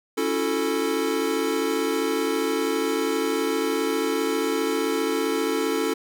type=chord; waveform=square; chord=F# minor seventh; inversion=second; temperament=equal with one note detuned; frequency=277.2 / 329.6 / 364.7 / 440 Hz; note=C#4 / E4 / F#4 / A4; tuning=0 / 0 / -25 / 0 cents; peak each=-29 / -29 / -32 / -26 dBFS; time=0.17-5.94 s; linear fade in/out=10 ms; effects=none